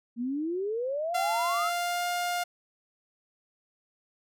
sine exponential sweep, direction up, 228.5 to 1382 Hz, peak -28 dBFS, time 0.16-1.72 s, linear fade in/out 50 ms
sawtooth tone with pitch glide, 688 to 706.1 Hz, F5 to F5, -26 to +19 cents, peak -24 dBFS, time 1.14-2.44 s, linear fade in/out 10 ms, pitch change +45 cents, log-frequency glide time 1.35-2.07 s
effects none

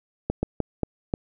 slowing click train, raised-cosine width 2 ms, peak -10 dBFS, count 5, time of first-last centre 0.3-1.139 s, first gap 130 ms, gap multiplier 1.33, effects none

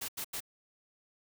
white noise bursts, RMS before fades -38 dBFS, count 3, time 0.01-0.405 s, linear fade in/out 10 ms, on 75 ms, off 85 ms, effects none

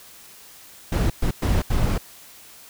brown noise bursts at uneven times, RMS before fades -20 dBFS, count 4, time 0.92-1.1 / 1.22-1.31 / 1.42-1.62 / 1.7-1.98 s, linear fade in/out 5 ms, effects white hiss -46 dBFS RMS until 2.69 s

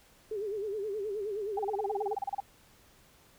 sine tone with vibrato, 413.3 Hz, G#4, 8 cents flat, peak -32 dBFS, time 0.31-2.15 s, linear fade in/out 5 ms, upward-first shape sine, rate 9.5 Hz, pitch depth 110 cents each way
sine tone bursts, 798 Hz, G5, 31 cents sharp, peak -29 dBFS, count 16, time 1.57-2.403 s, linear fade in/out 5 ms, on 23 ms, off 31 ms
effects pink hiss -61 dBFS RMS until 3.38 s

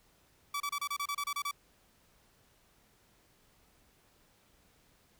sawtooth tone bursts, 1150 Hz, D6, 37 cents flat, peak -29 dBFS, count 11, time 0.54-1.512 s, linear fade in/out 5 ms, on 62 ms, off 29 ms, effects pink hiss -67 dBFS RMS until 5.19 s

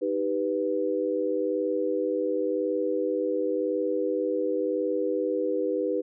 sine chord, Eb augmented, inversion none, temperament equal, 311.1 / 392 / 493.9 Hz, Eb4 / G4 / B4, 0 / 0 / 0 cents, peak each -30 / -29 / -27 dBFS, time 0.01-6.02 s, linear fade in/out 20 ms, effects none

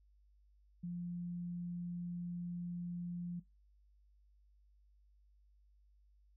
sine tone, 174.61 Hz, F3, in tune, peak -39 dBFS, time 0.83-3.4 s, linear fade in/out 10 ms, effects noise-tail reverb RT60 0.2 s tail -19 dB re dry + added 50 Hz sine -65 dBFS peak until 6.36 s

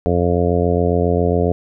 harmonic tone, 87.31 Hz, F2, in tune, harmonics 1 / 2 / 3 / 4 / 5 / 6 / 7 / 8, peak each -19 / -21 / -23 / -25 / -19 / -23 / -25 / -25 dBFS, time 0.06-1.52 s, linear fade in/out 0 ms, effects none

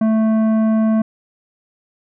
sine tone with tanh clipping, 220.1 Hz, A3, 1 cent sharp, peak -14 dBFS, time 0.01-1.02 s, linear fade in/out 5 ms, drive 11 dB, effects none

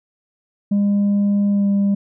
sine tone with pitch glide, 202.5 to 199.83 Hz, G#3 to G3, -43 to +34 cents, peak -11 dBFS, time 0.71-1.95 s, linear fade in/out 10 ms, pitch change -23 cents, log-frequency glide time 1.5-1.67 s, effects tanh soft clip ceiling -13 dBFS

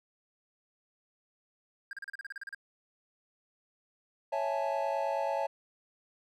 triangle tone bursts, 1606 Hz, G6, 41 cents sharp, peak -36 dBFS, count 12, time 1.91-2.547 s, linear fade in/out 2 ms, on 21 ms, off 35 ms
triangle chord, A major seventh, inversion first, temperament equal, 554.4 / 659.3 / 830.6 / 880 Hz, C#5 / E5 / G#5 / A5, 0 / 0 / 0 / 0 cents, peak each -32 / -33 / -35 / -33 dBFS, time 4.32-5.47 s, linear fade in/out 10 ms
effects none

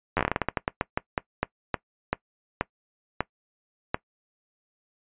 slowing click train, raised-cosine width 0.5 ms, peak -8 dBFS, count 22, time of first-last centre 0.17-3.945 s, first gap 10 ms, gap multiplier 1.24, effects noise-tail reverb RT60 0.1 s tail -21 dB re dry + resampled to 8000 Hz

